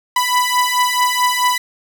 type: beating tone pair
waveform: sawtooth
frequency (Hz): 990 / 994.6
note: B5 / B5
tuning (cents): +4 / +12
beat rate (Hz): 4.6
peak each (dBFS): -13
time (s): 0.16-1.58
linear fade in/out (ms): 5
effects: none